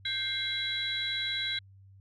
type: tone cluster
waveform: sine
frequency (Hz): 1576 / 2114 / 3329 / 3930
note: G6 / C7 / G#7 / B7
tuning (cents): +9 / +17 / +3 / -9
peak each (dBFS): -37 / -36 / -36 / -32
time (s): 0.05-1.59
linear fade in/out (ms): 5
effects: tanh soft clip ceiling -21 dBFS + added 97 Hz sine -52 dBFS peak until 2 s